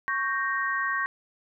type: chord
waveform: sine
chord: G diminished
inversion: second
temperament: equal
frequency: 1108.7 / 1568 / 1864.7 Hz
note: Db6 / G6 / Bb6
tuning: 0 / 0 / 0 cents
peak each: -29 / -30 / -29 dBFS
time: 0.08-1.06 s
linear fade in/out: 0 ms
effects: none